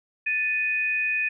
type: tone pair together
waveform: sine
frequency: 1760.2 / 2489 Hz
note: A6 / D#7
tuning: 0 / 0 cents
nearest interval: tritone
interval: 600 cents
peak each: -29 / -23 dBFS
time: 0.26-1.29 s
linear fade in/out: 10 ms
effects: none